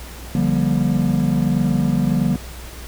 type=chord; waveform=triangle; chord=G minor seventh; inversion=second; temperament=equal with one note detuned; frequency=146.83 / 174.61 / 196 / 237.8 Hz; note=D3 / F3 / G3 / Bb3; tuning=0 / 0 / 0 / +35 cents; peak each=-19 dBFS; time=0.35-2.36 s; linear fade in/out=2 ms; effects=added 60 Hz sine -34 dBFS peak until 2.87 s + pink hiss -38 dBFS RMS until 2.87 s